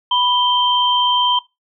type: tone pair together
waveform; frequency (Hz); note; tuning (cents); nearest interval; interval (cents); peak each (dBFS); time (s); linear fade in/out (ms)
sine; 987.8 / 3136; B5 / G7; 0 / 0; octave + minor sixth; 2000; -16; 0.11-1.39; 5
effects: noise-tail reverb RT60 0.2 s tail -18 dB re dry